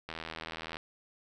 click train, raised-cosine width 0.3 ms, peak -23 dBFS, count 56, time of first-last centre 0.09-0.769 s, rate 81 Hz, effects none

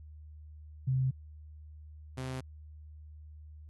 sine / sawtooth tone pair in turn, 130.81 / 129.98 Hz, C3 / C3, 0 / -11 cents, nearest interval unison, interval 11 cents, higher first, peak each -26 / -32 dBFS, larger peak first, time 0.87-1.11 / 2.17-2.41 s, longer neither, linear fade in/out 10 ms, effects added 76 Hz sine -47 dBFS peak until 3.69 s + AAC 32 kbps

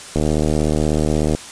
click train, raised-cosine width 2 ms, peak -5 dBFS, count 92, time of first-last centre 0.16-1.35 s, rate 76.5 Hz, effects white hiss -35 dBFS RMS until 1.51 s + resampled to 22050 Hz

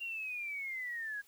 sine linear sweep, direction down, 2794 to 1628 Hz, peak -37 dBFS, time 0-1.22 s, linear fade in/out 20 ms, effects white hiss -65 dBFS RMS until 1.27 s

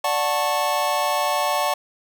square chord, D major seventh, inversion none, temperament just, 587.3 / 734.2 / 881 / 1101.2 Hz, D5 / F#5 / A5 / C#6, 0 / -14 / +2 / -12 cents, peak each -26 dBFS, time 0.04-1.74 s, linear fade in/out 5 ms, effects none

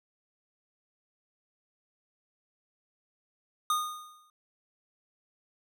square tone with exponential decay, 1229 Hz, D#6, 22 cents flat, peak -24 dBFS, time 3.7-4.3 s, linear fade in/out 2 ms, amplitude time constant 130 ms, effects none

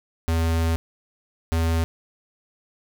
square tone bursts at uneven times, 82.2 Hz, E2, 4 cents flat, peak -20 dBFS, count 2, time 0.28-0.76 / 1.52-1.84 s, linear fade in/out 0 ms, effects none

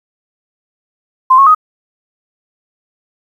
sine tone with pitch steps, 1039 / 1095 / 1252 Hz, C6 / C#6 / D#6, -12 / -22 / +10 cents, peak -3 dBFS, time 1.3-1.549 s, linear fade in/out 10 ms, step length 83 ms, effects 7-bit

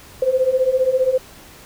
sine beating tone pair, 507 / 522 Hz, B4 / C5, +45 / -4 cents, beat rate 15 Hz, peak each -19 / -16 dBFS, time 0.22-1.18 s, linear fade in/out 5 ms, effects pink hiss -43 dBFS RMS until 1.65 s

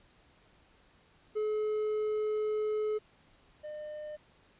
triangle tone pair in turn, 427.4 / 604.4 Hz, G#4 / D5, +50 / +50 cents, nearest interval tritone, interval 600 cents, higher second, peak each -27 / -37 dBFS, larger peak first, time 1.35-2.99 / 3.63-4.17 s, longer first, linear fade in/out 20 ms, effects pink hiss -64 dBFS RMS until 4.59 s + resampled to 8000 Hz

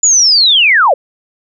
sine linear sweep, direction down, 7040 to 483.1 Hz, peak -5 dBFS, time 0.03-0.94 s, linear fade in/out 5 ms, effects none

